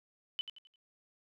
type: tone with echo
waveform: sine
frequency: 3006 Hz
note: F#7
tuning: 27 cents sharp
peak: -32 dBFS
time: 0.39-0.41 s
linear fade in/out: 0 ms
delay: 87 ms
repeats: 4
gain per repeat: -9 dB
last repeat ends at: 0.758 s
effects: none